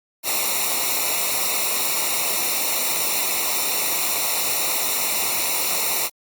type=noise with comb filter; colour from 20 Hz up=white; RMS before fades=-22 dBFS; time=0.23-6.1 s; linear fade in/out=50 ms; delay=0.62 ms; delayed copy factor=-0.85; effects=Opus 48 kbps